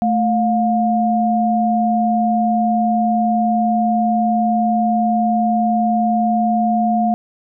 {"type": "tone pair together", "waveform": "sine", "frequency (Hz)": [220, 709.8], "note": ["A3", "F5"], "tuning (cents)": [0, 28], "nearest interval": "octave + minor sixth", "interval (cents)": 2028, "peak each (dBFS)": -16, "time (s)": [0.02, 7.14], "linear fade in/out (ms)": 0, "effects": []}